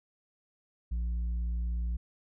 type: tone with tanh clipping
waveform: sine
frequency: 58.27 Hz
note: A#1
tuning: in tune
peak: -30 dBFS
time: 0.91-1.97 s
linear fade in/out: 10 ms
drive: 4 dB
effects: none